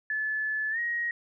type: tone with pitch glide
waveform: sine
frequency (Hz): 1730 to 1886.6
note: A6 to A#6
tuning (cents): -30 to +20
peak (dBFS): -27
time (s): 0.1-1.11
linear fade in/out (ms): 2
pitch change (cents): +150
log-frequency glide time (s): 0.71-0.79
effects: none